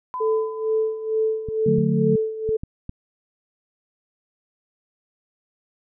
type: tone with exponential decay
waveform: sine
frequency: 1008 Hz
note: B5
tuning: 35 cents sharp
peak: -25 dBFS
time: 0.14-1.57 s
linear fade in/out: 0 ms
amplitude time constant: 310 ms
type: tone with tremolo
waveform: sine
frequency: 439.2 Hz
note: A4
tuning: 3 cents flat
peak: -17 dBFS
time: 0.2-2.57 s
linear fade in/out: 10 ms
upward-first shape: sine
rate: 2.2 Hz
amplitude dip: 75%
type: clicks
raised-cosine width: 5 ms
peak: -19 dBFS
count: 5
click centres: 1.487 / 1.785 / 2.491 / 2.635 / 2.894 s
type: chord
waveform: sine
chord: D major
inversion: none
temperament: equal with one note detuned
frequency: 146.83 / 180.88 / 220 Hz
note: D3 / F#3 / A3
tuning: 0 / -39 / 0 cents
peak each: -22 dBFS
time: 1.66-2.16 s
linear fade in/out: 5 ms
effects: none